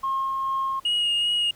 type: tone with tremolo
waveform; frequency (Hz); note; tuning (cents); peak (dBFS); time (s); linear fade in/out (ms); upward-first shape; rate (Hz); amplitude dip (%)
sine; 1074; C6; +45; -21; 0.03-0.8; 10; sine; 2.3; 25
type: tone with vibrato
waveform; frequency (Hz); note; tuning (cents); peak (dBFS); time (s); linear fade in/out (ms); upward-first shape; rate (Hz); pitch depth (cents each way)
sine; 2871; F7; +47; -18; 0.85-1.51; 5; sine; 2.6; 17
effects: tanh soft clip ceiling -19 dBFS + pink hiss -54 dBFS RMS until 1.55 s